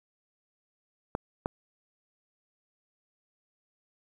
clicks, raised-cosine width 1 ms, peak -15 dBFS, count 2, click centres 1.151 / 1.459 s, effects 8-bit

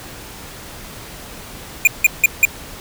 square tone bursts, 2425 Hz, D#7, 45 cents flat, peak -7 dBFS, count 4, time 1.85-2.452 s, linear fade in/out 2 ms, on 23 ms, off 170 ms, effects pink hiss -35 dBFS RMS until 2.8 s

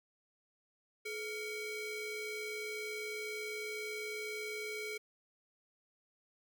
45% pulse ring-modulated tone, 914 Hz, A#5, 34 cents flat, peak -36 dBFS, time 1.05-4.98 s, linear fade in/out 10 ms, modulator 1340 Hz, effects none

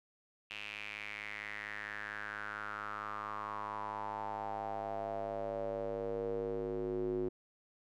square tone with band-pass filter sweep, 52.2 Hz, G#1, 10 cents sharp, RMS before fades -40 dBFS, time 0.5-7.29 s, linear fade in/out 10 ms, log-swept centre 2700 to 350 Hz, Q 5.5, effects none

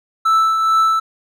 triangle tone with tremolo, 1318.5 Hz, E6, in tune, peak -8 dBFS, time 0.25-1 s, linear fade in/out 10 ms, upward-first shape triangle, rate 2.3 Hz, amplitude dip 45%, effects none

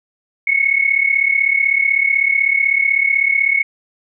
sine tone pair together, 2181 / 2217 Hz, C#7 / C#7, -29 / 0 cents, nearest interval unison, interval 29 cents, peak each -15 dBFS, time 0.47-3.63 s, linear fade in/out 5 ms, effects none

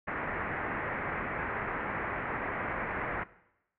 white low-pass noise, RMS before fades -35 dBFS, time 0.07-3.24 s, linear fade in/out 10 ms, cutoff 2100 Hz, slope 48 dB/octave, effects noise-tail reverb RT60 0.9 s tail -19 dB re dry

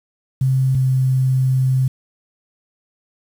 sine tone pair in turn, 131.8 / 130.51 Hz, C3 / C3, +13 / -4 cents, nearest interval unison, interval 17 cents, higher first, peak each -13 dBFS, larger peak neither, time 0.41-0.75 / 0.75-1.88 s, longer second, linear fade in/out 5 ms, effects 7-bit

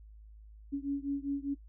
sine beating tone pair, 278.3 / 283.3 Hz, C#4 / C#4, +7 / +38 cents, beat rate 5 Hz, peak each -34 / -35 dBFS, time 0.72-1.55 s, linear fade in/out 20 ms, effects noise-tail reverb RT60 0.1 s tail -18 dB re dry + added 53 Hz sine -50 dBFS peak until 1.68 s

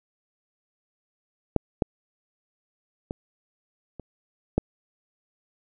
clicks, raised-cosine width 2 ms, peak -6 / -7 / -17 / -24 / -7 dBFS, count 5, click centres 1.563 / 1.822 / 3.109 / 3.997 / 4.58 s, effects none

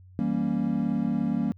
triangle chord, E diminished seventh, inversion none, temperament equal, 164.81 / 196 / 233.1 / 277.2 Hz, E3 / G3 / Bb3 / Db4, 0 / 0 / 0 / 0 cents, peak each -30 / -27 / -25 / -29 dBFS, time 0.19-1.52 s, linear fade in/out 0 ms, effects added 92 Hz sine -48 dBFS peak until 1.57 s

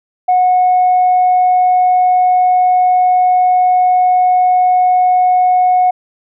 sine tone, 731 Hz, F#5, 21 cents flat, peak -6 dBFS, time 0.28-5.91 s, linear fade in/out 10 ms, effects tanh soft clip ceiling -4 dBFS

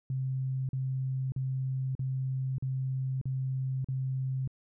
sine tone bursts, 131.6 Hz, C3, 10 cents sharp, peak -29 dBFS, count 7, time 0.1-4.476 s, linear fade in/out 2 ms, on 590 ms, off 41 ms, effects none

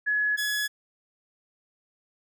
sine / sawtooth tone pair in turn, 1693 / 1693 Hz, G#6 / G#6, +33 / +33 cents, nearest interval unison, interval 0 cents, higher neither, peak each -22 dBFS, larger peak neither, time 0.06-0.37 / 0.37-0.68 s, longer neither, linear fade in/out 20 ms, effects none

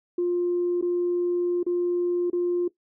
sine tone with dropouts, 352 Hz, F4, 14 cents sharp, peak -20 dBFS, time 0.18-2.68 s, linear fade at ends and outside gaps 5 ms, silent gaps 0.813-0.824 / 1.631-1.664 / 2.301-2.33 s, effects noise-tail reverb RT60 0.1 s tail -18 dB re dry + tanh soft clip ceiling -17 dBFS

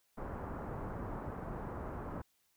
pink low-pass noise, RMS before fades -42 dBFS, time 0.17-2.22 s, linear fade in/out 10 ms, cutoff 1300 Hz, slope 24 dB/octave, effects white hiss -75 dBFS RMS until 2.56 s

